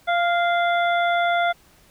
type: harmonic tone with a mistuned harmonic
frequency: 692 Hz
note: F5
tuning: 16 cents flat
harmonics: 1 / 2 / 3 / 5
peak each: -19 / -24 / -28 / -32 dBFS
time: 0.07-1.53 s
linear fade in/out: 20 ms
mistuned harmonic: 2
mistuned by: +24 cents
effects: pink hiss -55 dBFS RMS until 1.9 s